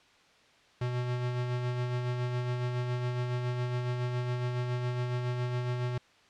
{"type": "tone with tremolo", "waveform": "square", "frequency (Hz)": 123.47, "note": "B2", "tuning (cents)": 0, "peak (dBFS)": -29, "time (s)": [0.81, 5.98], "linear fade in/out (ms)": 5, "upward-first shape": "sine", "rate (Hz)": 7.2, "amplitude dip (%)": 35, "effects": ["white hiss -61 dBFS RMS until 6.29 s", "low-pass 4000 Hz 12 dB/octave"]}